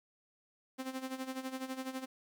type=tone with tremolo; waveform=sawtooth; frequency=261.6 Hz; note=C4; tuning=in tune; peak=-32 dBFS; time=0.78-2.06 s; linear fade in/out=20 ms; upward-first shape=sine; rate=12 Hz; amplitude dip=75%; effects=11-bit